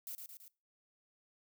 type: noise with echo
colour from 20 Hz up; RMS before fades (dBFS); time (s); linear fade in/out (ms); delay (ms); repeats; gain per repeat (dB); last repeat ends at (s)
violet; -44; 0.07-0.15; 0; 110; 3; -4; 0.48
effects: noise-tail reverb RT60 0.3 s tail -21 dB re dry